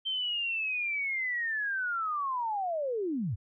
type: linear sweep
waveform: sine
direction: down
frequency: 3136 to 82.8 Hz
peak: -29 dBFS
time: 0.05-3.36 s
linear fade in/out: 20 ms
effects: none